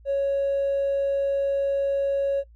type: tone with hard clipping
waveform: sine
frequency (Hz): 554.4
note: C#5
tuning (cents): 0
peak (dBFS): -21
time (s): 0.05-2.44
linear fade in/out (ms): 50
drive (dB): 1
effects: noise-tail reverb RT60 0.1 s tail -20 dB re dry + added 57 Hz sine -48 dBFS peak until 2.55 s